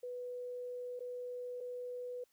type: tone with dropouts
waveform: sine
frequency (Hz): 493.9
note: B4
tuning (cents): 0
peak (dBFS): -40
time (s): 0.03-2.24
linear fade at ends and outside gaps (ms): 5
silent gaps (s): 0.994-1.004 / 1.605-1.608
effects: white hiss -75 dBFS RMS until 2.32 s